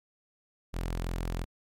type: tone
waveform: sawtooth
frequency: 42.96 Hz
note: F1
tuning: 28 cents flat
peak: -27 dBFS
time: 0.73-1.45 s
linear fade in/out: 20 ms
effects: MP3 64 kbps